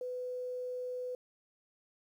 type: tone with quantisation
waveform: sine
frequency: 500 Hz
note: B4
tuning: 21 cents sharp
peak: -36 dBFS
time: 0.01-1.15 s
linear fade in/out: 2 ms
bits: 11
effects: none